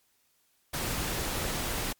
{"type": "noise", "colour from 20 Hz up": "pink", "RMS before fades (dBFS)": -32, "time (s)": [0.73, 1.93], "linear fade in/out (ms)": 10, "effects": ["white hiss -70 dBFS RMS until 1.99 s", "MP3 96 kbps"]}